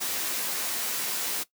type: noise with comb filter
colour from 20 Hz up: white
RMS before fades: -30 dBFS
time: 0-1.44 s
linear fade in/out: 20 ms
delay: 14 ms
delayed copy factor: -0.6
effects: noise-tail reverb RT60 0.1 s tail -17 dB re dry + high-pass 200 Hz 12 dB/octave